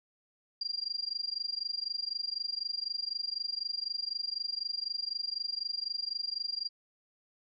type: tone with amplitude modulation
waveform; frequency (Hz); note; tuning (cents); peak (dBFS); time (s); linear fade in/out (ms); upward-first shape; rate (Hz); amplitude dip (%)
sine; 4769; D8; +26; -29; 0.61-6.69; 5; sine; 24; 95
effects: none